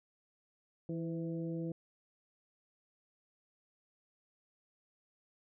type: harmonic tone with a mistuned harmonic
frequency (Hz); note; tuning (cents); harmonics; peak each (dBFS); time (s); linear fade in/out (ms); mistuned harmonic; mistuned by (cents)
164.81; E3; 0; 1 / 2 / 3 / 4; -38 / -40 / -45 / -57; 0.89-1.72; 2; 3; +32
effects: none